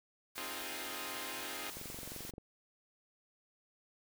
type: noise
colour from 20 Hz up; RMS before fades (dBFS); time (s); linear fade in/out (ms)
white; -47; 0.35-2.31; 10
type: chord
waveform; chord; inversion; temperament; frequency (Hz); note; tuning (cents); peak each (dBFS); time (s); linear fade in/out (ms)
5% pulse; F minor seventh; second; equal; 261.6 / 311.1 / 349.2 / 415.3; C4 / Eb4 / F4 / Ab4; 0 / 0 / 0 / 0; -36; 0.38-1.7; 0
type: click train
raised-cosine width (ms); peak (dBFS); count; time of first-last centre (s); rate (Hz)
2; -34; 15; 1.77-2.381; 22.9
effects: none